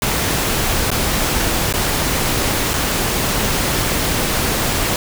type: noise with dropouts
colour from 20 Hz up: pink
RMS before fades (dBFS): -18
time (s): 0.02-4.96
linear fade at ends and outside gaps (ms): 1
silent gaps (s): 0.904-0.915 / 1.726-1.738 / 2.735-2.739
effects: none